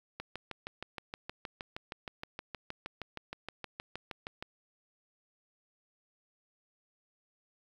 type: click train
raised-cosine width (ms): 0.3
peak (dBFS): -23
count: 28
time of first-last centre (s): 0.2-4.425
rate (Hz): 6.39
effects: 9-bit